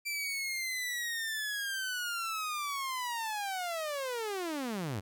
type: linear sweep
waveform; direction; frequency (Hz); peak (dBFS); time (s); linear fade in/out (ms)
sawtooth; down; 2349 to 88.8; -30; 0.05-5.01; 20
effects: none